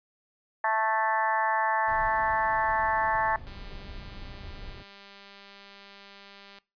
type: harmonic tone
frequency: 220 Hz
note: A3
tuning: in tune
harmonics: 3 / 4 / 5 / 6 / 7 / 8 / 9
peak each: -32 / -26 / -31 / -39 / -38 / -30 / -40 dBFS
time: 0.64-3.36 s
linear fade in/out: 2 ms
type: noise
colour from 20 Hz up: brown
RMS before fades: -42 dBFS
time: 1.87-4.83 s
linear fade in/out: 10 ms
type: click train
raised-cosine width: 0.2 ms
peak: -32 dBFS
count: 621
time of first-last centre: 3.47-6.586 s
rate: 199 Hz
effects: noise-tail reverb RT60 0.3 s tail -22 dB re dry + resampled to 11025 Hz